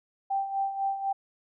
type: tone with tremolo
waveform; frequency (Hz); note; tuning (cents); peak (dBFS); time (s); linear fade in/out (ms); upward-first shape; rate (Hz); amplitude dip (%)
sine; 784; G5; 0; -24; 0.3-1.13; 10; sine; 4; 65
effects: none